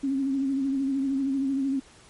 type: tone with vibrato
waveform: sine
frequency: 271.6 Hz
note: C#4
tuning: 35 cents flat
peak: -23 dBFS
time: 0.03-1.8 s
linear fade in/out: 10 ms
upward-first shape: sine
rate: 13 Hz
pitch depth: 47 cents each way
effects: pink hiss -53 dBFS RMS until 2.09 s + MP3 48 kbps